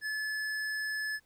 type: tone with tanh clipping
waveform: sine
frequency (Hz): 1725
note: A6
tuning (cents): -35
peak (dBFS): -34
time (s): 0.01-1.2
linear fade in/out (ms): 50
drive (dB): 14
effects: pink hiss -70 dBFS RMS until 1.25 s